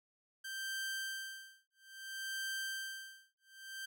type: tone with tremolo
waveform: sawtooth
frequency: 1568 Hz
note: G6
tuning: in tune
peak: -34 dBFS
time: 0.44-3.86 s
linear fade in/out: 10 ms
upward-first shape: sine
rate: 0.6 Hz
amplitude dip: 100%
effects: none